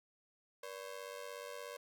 sawtooth ring-modulated tone, 530 Hz, C5, 22 cents sharp, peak -38 dBFS, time 0.63-1.77 s, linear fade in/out 5 ms, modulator 48.4 Hz, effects none

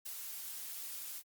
blue noise with ADSR envelope, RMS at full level -42 dBFS, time 0.05-1.23 s, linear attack 15 ms, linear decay 4 ms, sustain -2 dB, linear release 54 ms, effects Opus 48 kbps

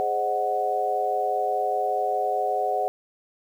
sine chord, Ab dominant seventh, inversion none, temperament equal with one note detuned, 415.3 / 523.3 / 615.1 / 740 Hz, Ab4 / C5 / Eb5 / Gb5, 0 / 0 / -20 / 0 cents, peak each -30 / -30 / -30 / -24 dBFS, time 0-2.88 s, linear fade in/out 0 ms, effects 9-bit

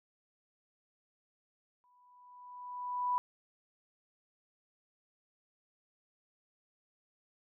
sine tone with exponential growth, 987.8 Hz, B5, in tune, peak -27 dBFS, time 1.84-3.18 s, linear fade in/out 0 ms, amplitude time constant 290 ms, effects none

